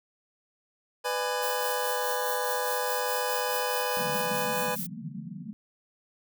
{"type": "chord", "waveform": "25% pulse", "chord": "G# diminished", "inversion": "first", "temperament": "just", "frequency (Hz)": [498.4, 598, 830.6], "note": ["B4", "D5", "G#5"], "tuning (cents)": [16, 31, 0], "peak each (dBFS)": [-26, -32, -29], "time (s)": [1.04, 4.76], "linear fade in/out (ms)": 20}
{"type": "noise with tremolo", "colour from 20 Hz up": "violet", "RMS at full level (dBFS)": -34, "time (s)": [1.42, 4.87], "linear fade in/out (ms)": 10, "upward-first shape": "sine", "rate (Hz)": 4.8, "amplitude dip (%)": 50}
{"type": "band-pass noise", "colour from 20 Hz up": "white", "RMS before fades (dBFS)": -39, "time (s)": [3.97, 5.53], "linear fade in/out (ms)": 0, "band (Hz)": [140, 240], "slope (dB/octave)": 96}
{"effects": []}